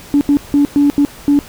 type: tone bursts at uneven times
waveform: sine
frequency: 287 Hz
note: D4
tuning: 40 cents flat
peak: -6 dBFS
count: 6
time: 0.14-0.21 / 0.29-0.37 / 0.54-0.65 / 0.76-0.9 / 0.98-1.05 / 1.28-1.39 s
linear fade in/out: 0 ms
effects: tanh soft clip ceiling -3 dBFS + pink hiss -36 dBFS RMS until 1.48 s